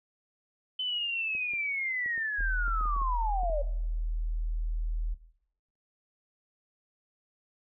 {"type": "linear sweep", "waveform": "sine", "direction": "down", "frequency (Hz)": [3053, 554.4], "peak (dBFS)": -29, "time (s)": [0.79, 3.62], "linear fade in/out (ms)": 5}
{"type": "clicks", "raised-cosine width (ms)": 2, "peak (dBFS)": -37, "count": 12, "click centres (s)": [1.351, 1.536, 2.061, 2.178, 2.407, 2.681, 2.811, 2.856, 2.964, 3.016, 3.434, 3.499]}
{"type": "tone", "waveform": "sine", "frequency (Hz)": 40, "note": "D#1", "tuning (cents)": 49, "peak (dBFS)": -28, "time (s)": [2.38, 5.15], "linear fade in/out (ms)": 20}
{"effects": ["noise-tail reverb RT60 0.8 s tail -17 dB re dry"]}